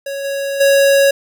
square tone with level steps, 554.4 Hz, C#5, in tune, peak -22 / -19 / -9 dBFS, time 0.06-1.11 s, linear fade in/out 5 ms, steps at 0.24 / 0.6 s, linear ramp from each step 10 ms, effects none

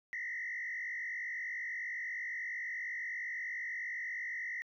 sine tone with frequency modulation, 1947 Hz, B6, 25 cents flat, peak -36 dBFS, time 0.13-4.62 s, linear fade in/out 0 ms, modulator 48.5 Hz, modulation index 2.3, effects tanh soft clip ceiling -32 dBFS

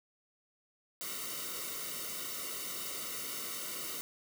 white noise with comb filter, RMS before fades -40 dBFS, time 1.01-4.01 s, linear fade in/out 0 ms, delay 1.2 ms, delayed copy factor -0.95, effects none

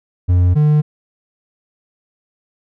triangle tone pair in turn, 89.3 / 150.18 Hz, F2 / D3, +39 / +39 cents, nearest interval major sixth, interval 900 cents, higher second, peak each -7 dBFS, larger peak neither, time 0.28-0.55 / 0.55-0.82 s, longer neither, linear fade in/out 20 ms, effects none

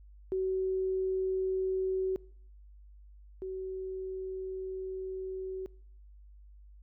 sine tone pair in turn, 377.2 / 377.2 Hz, F#4 / F#4, +33 / +33 cents, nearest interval unison, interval 0 cents, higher neither, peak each -28 / -35 dBFS, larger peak first, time 0.32-2.16 / 3.42-5.66 s, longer second, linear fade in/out 0 ms, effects noise-tail reverb RT60 0.6 s tail -23 dB re dry + added 50 Hz sine -51 dBFS peak until 6.82 s

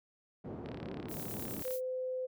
pink band-pass noise, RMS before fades -43 dBFS, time 0.44-1.63 s, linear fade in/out 10 ms, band 120 to 480 Hz, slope 12 dB/octave
click train, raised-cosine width 0.3 ms, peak -32 dBFS, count 38, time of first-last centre 0.66-1.708 s, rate 35.3 Hz
violet noise with tremolo, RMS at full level -43 dBFS, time 1.08-1.81 s, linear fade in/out 50 ms, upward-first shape square, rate 9.6 Hz, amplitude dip 25%
sine tone, 512 Hz, C5, 38 cents flat, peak -34 dBFS, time 1.64-2.27 s, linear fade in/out 20 ms
effects none

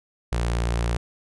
sawtooth tone with notch filter, 58.27 Hz, A#1, in tune, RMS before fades -24 dBFS, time 0.32-0.97 s, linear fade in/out 5 ms, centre 250 Hz, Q 2, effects resampled to 24000 Hz

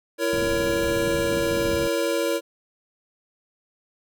square chord, A# diminished, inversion second, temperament just, 335.6 / 466.2 / 559.4 Hz, E4 / A#4 / C#5, +31 / 0 / +16 cents, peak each -27 / -27 / -26 dBFS, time 0.18-2.41 s, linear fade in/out 50 ms
white low-pass noise, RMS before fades -32 dBFS, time 0.33-1.88 s, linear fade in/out 0 ms, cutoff 240 Hz, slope 12 dB/octave
effects none

